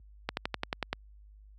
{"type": "slowing click train", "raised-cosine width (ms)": 0.3, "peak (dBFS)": -14, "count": 8, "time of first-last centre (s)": [0.29, 0.93], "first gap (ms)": 81, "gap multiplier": 1.04, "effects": ["added 51 Hz sine -43 dBFS peak until 1.58 s", "high-pass 80 Hz 12 dB/octave"]}